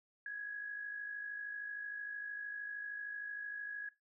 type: tone with amplitude modulation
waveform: sine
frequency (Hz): 1669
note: G#6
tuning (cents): +8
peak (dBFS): -38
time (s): 0.26-3.89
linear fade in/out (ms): 2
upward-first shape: sine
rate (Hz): 53.1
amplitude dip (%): 55
effects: noise-tail reverb RT60 0.2 s tail -17 dB re dry